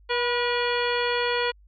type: harmonic tone with a mistuned harmonic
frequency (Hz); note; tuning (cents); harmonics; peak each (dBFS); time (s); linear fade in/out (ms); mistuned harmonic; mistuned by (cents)
481.9; B4; -43; 1 / 2 / 3 / 4 / 5 / 6 / 7 / 9; -26 / -29 / -31 / -32 / -33 / -34 / -34 / -36; 0.09-1.52; 20; 2; +29
effects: added 50 Hz sine -51 dBFS peak until 1.67 s